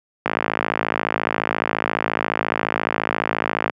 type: click train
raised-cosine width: 0.5 ms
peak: -3 dBFS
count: 188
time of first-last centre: 0.26-3.697 s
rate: 54.4 Hz
effects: high-pass 150 Hz 12 dB/octave